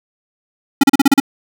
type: tone bursts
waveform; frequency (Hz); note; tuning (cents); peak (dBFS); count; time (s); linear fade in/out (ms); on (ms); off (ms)
square; 276.2; C#4; -6; -6; 7; 0.81-1.201; 5; 25; 36
effects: none